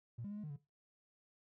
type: tone with pitch steps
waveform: triangle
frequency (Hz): 117.6 / 202.8 / 207.2 / 210.7 / 151 / 142.6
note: A#2 / G#3 / G#3 / G#3 / D3 / C#3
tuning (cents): +16 / -41 / -4 / +25 / +48 / +49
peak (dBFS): -39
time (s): 0.18-0.564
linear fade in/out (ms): 10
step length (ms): 64
effects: noise-tail reverb RT60 0.2 s tail -17 dB re dry + tanh soft clip ceiling -39 dBFS